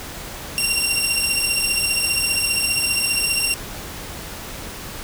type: beating tone pair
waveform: 15% pulse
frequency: 2752 / 2767 Hz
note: F7 / F7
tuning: -26 / -17 cents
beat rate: 15 Hz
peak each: -14 dBFS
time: 0.58-3.54 s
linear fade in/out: 0 ms
effects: pink hiss -33 dBFS RMS until 5.03 s